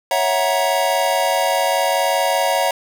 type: chord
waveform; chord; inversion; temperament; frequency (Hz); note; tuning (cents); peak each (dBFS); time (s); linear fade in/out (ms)
square; F# dominant seventh; second; equal with one note detuned; 554.4 / 659.3 / 740 / 945.3; C#5 / E5 / F#5 / A#5; 0 / 0 / 0 / +24; -22; 0.11-2.71; 2
effects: none